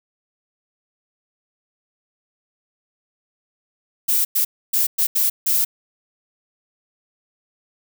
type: noise bursts at uneven times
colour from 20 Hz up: violet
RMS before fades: -18 dBFS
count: 6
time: 4.08-4.25 / 4.35-4.45 / 4.73-4.87 / 4.98-5.07 / 5.15-5.3 / 5.46-5.65 s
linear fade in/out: 10 ms
effects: none